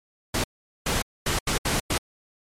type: noise bursts at uneven times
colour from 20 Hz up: pink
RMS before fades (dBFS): -24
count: 6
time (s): 0.34-0.44 / 0.86-1.02 / 1.26-1.39 / 1.47-1.58 / 1.65-1.8 / 1.9-1.98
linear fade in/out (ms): 5
effects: low-pass 11000 Hz 12 dB/octave + MP3 64 kbps